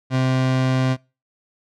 30% pulse tone, 130 Hz, C3, 11 cents flat, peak -14 dBFS, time 0.1-0.97 s, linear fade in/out 50 ms, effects noise-tail reverb RT60 0.3 s tail -25 dB re dry + low-pass 5000 Hz 12 dB/octave

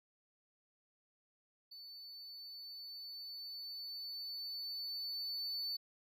triangle tone with level ramp, 4496 Hz, C#8, 24 cents sharp, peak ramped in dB -49 to -36 dBFS, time 1.71-5.77 s, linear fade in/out 10 ms, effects none

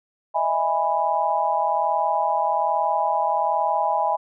sine chord, E major seventh, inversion third, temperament just, 618.1 / 659.3 / 824.1 / 988.9 Hz, D#5 / E5 / G#5 / B5, -12 / 0 / -14 / +2 cents, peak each -28 / -26 / -22 / -24 dBFS, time 0.34-4.17 s, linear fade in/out 20 ms, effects none

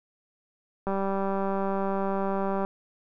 click train, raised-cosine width 1 ms, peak -16 dBFS, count 348, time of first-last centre 0.87-2.649 s, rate 195 Hz, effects none

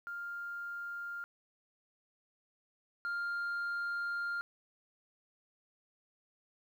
sine tone pair in turn, 1400 / 1400 Hz, F6 / F6, +4 / +4 cents, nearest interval unison, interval 0 cents, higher neither, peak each -38 / -31 dBFS, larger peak second, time 0.07-1.24 / 3.05-4.41 s, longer second, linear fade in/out 0 ms, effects tanh soft clip ceiling -33 dBFS + 11-bit

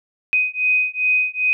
sine beating tone pair, 2503 / 2505.5 Hz, D#7 / D#7, +10 / +11 cents, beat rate 2.5 Hz, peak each -19 / -19 dBFS, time 0.33-1.53 s, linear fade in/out 0 ms, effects none

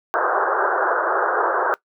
white band-pass noise, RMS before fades -20 dBFS, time 0.14-1.74 s, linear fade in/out 0 ms, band 350 to 1600 Hz, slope 96 dB/octave, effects noise-tail reverb RT60 0.1 s tail -20 dB re dry

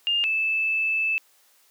sine tone pair in turn, 2815 / 2627 Hz, F7 / E7, +13 / -7 cents, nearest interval minor second, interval 120 cents, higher first, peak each -20 / -21 dBFS, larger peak first, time 0.07-0.24 / 0.24-1.18 s, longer second, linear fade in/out 0 ms, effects white hiss -60 dBFS RMS until 1.7 s + high-pass 400 Hz 12 dB/octave

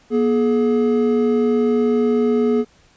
triangle tone pair together, 240.1 / 424 Hz, B3 / G#4, -49 / +36 cents, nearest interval minor seventh, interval 985 cents, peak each -15 dBFS, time 0.1-2.65 s, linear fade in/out 50 ms, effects pink hiss -54 dBFS RMS until 2.96 s + resampled to 16000 Hz

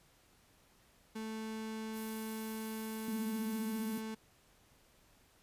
35% pulse tone, 220 Hz, A3, in tune, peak -38 dBFS, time 1.15-4.15 s, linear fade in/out 10 ms
violet noise, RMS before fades -48 dBFS, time 1.92-4.03 s, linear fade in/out 50 ms
sine tone with vibrato, 220 Hz, A3, in tune, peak -32 dBFS, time 3.08-3.98 s, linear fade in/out 5 ms, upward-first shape triangle, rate 15 Hz, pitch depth 68 cents each way
effects pink hiss -67 dBFS RMS until 5.42 s + resampled to 32000 Hz

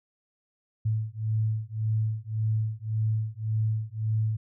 sine beating tone pair, 108.6 / 110.4 Hz, A2 / A2, -22 / +6 cents, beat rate 1.8 Hz, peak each -28 dBFS, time 0.85-4.37 s, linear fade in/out 10 ms, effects none

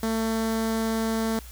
sawtooth tone with notch filter, 223.5 Hz, A3, 27 cents sharp, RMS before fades -26 dBFS, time 0.03-1.39 s, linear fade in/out 2 ms, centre 2600 Hz, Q 2, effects added 59 Hz sine -41 dBFS peak until 1.51 s + white hiss -48 dBFS RMS until 1.51 s

